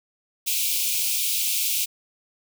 white high-pass noise, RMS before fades -24 dBFS, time 0.46-1.86 s, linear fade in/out 20 ms, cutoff 2300 Hz, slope 96 dB/octave, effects none

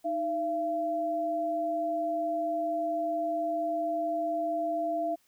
sine tone pair together, 311.1 / 678.9 Hz, D#4 / F5, 0 / -49 cents, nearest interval octave + major second, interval 1351 cents, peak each -35 / -28 dBFS, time 0.04-5.16 s, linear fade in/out 20 ms, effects white hiss -68 dBFS RMS until 5.27 s

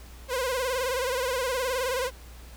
sawtooth tone with vibrato, 510 Hz, C5, 44 cents flat, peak -22 dBFS, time 0.28-2.11 s, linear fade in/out 50 ms, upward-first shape sine, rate 19 Hz, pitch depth 95 cents each way, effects added 60 Hz sine -44 dBFS peak until 2.56 s + pink hiss -51 dBFS RMS until 2.56 s

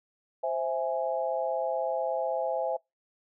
sine chord, C augmented, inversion none, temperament equal, 523.3 / 659.3 / 830.6 Hz, C5 / E5 / G#5, 0 / 0 / 0 cents, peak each -31 / -30 / -33 dBFS, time 0.43-2.77 s, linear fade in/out 10 ms, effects noise-tail reverb RT60 0.2 s tail -26 dB re dry

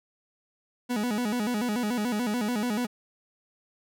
40% pulse tone with vibrato, 226.9 Hz, A#3, 47 cents flat, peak -25 dBFS, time 0.89-2.87 s, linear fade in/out 20 ms, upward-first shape square, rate 6.9 Hz, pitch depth 140 cents each way, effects none

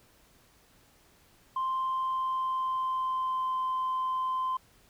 sine tone with pitch glide, 1046.5 to 1035.1 Hz, C6 to C6, 0 to -19 cents, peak -26 dBFS, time 1.56-4.57 s, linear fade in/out 5 ms, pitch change -19 cents, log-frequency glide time 1.83-3.58 s, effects tanh soft clip ceiling -25 dBFS + pink hiss -62 dBFS RMS until 4.89 s

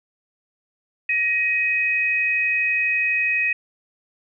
sine tone pair together, 1887.9 / 2520 Hz, A#6 / D#7, +21 / +21 cents, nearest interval perfect fourth, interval 500 cents, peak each -24 / -19 dBFS, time 1.09-3.53 s, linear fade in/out 5 ms, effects none

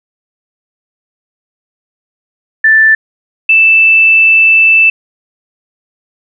sine tone pair in turn, 1765 / 2645 Hz, A6 / E7, +5 / +5 cents, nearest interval perfect fifth, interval 700 cents, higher second, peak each -3 dBFS, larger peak neither, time 2.64-2.95 / 3.49-4.9 s, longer second, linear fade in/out 5 ms, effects none

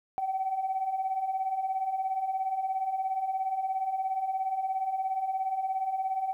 sine beating tone pair, 750 / 767 Hz, F#5 / G5, +23 / -38 cents, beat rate 17 Hz, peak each -34 / -28 dBFS, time 0.18-6.33 s, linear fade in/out 0 ms, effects tanh soft clip ceiling -21 dBFS + 11-bit

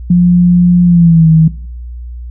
sine tone with pitch glide, 176.7 to 160.17 Hz, F3 to E3, +21 to -49 cents, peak -3 dBFS, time 0.1-1.48 s, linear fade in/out 5 ms, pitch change -170 cents, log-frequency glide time 0.84-1.29 s, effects noise-tail reverb RT60 0.6 s tail -18 dB re dry + added 60 Hz sine -22 dBFS peak until 2.3 s

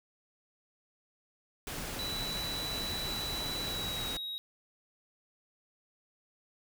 pink noise, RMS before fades -39 dBFS, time 1.67-4.17 s, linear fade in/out 2 ms
triangle tone with pitch glide, 3951 to 3803 Hz, B7 to A#7, 0 to +34 cents, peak -35 dBFS, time 1.99-4.38 s, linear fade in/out 0 ms, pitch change -66 cents, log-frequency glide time 3.62-4.17 s
effects none

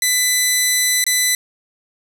10% pulse tone with dropouts, 2000 Hz, B6, 21 cents sharp, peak -5 dBFS, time 0.02-1.35 s, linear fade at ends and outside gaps 2 ms, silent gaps 1.041-1.065 s, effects none

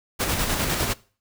pink noise with tremolo, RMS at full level -23 dBFS, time 0.19-0.94 s, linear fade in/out 20 ms, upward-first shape square, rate 9.9 Hz, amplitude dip 35%, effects noise-tail reverb RT60 0.4 s tail -21 dB re dry

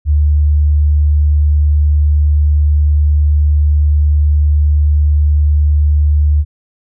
sine tone, 74.2 Hz, D2, 18 cents sharp, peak -7 dBFS, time 0.05-6.45 s, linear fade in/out 50 ms, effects none

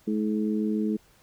harmonic tone, 107.1 Hz, A2, 46 cents flat, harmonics 2 / 3 / 4, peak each -25 / -30 / -33 dBFS, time 0.07-0.97 s, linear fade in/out 10 ms, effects pink hiss -60 dBFS RMS until 1.22 s

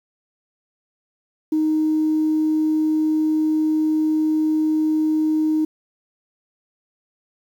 sine tone, 311.1 Hz, D#4, in tune, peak -15 dBFS, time 1.52-5.65 s, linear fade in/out 5 ms, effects tanh soft clip ceiling -12 dBFS + 8-bit

